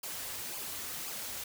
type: noise with flanger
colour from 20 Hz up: white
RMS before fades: -40 dBFS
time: 0.03-1.44 s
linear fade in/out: 5 ms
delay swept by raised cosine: 0.51 to 6.51 ms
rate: 1.9 Hz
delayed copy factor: -0.55
effects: none